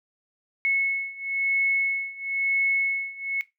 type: beating tone pair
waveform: sine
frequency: 2194 / 2195 Hz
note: C#7 / C#7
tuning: -18 / -18 cents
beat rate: 1 Hz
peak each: -27 / -25 dBFS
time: 0.65-3.41 s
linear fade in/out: 0 ms
effects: noise-tail reverb RT60 0.2 s tail -18 dB re dry